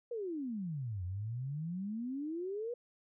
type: exponential two-way sweep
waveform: sine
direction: down then up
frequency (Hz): 493.2 to 87.31 to 493.2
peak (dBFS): -36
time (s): 0.11-2.74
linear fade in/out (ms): 5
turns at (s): 1.04
effects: none